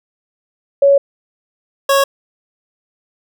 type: tone pair in turn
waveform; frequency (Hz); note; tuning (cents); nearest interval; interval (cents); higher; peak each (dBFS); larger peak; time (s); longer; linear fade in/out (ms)
sine / 25% pulse; 559 / 551.3; C#5 / C#5; +14 / -10; unison; 24; first; -6; neither; 0.82-0.98 / 1.89-2.04; first; 5
effects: none